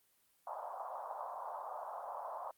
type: band-pass noise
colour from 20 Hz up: white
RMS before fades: -44 dBFS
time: 0.47-2.51 s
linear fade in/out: 2 ms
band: 590 to 1100 Hz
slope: 48 dB/octave
effects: white hiss -73 dBFS RMS until 2.57 s + Opus 32 kbps